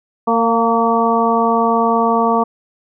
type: harmonic tone with a mistuned harmonic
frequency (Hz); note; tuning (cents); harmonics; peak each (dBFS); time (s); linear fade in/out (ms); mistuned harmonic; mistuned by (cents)
228.9; A#3; -31; 1 / 2 / 3 / 4 / 5; -18 / -18 / -18 / -18 / -18; 0.27-2.44; 10; 3; +25
effects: none